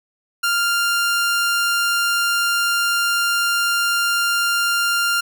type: tone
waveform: sawtooth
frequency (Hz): 1396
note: F6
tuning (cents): -1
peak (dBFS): -13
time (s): 0.43-5.21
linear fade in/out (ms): 10
effects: none